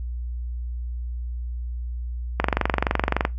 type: click train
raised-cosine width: 0.5 ms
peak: -4 dBFS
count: 21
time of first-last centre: 2.4-3.251 s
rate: 23.5 Hz
effects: noise-tail reverb RT60 0.2 s tail -21 dB re dry + added 60 Hz sine -27 dBFS peak until 3.38 s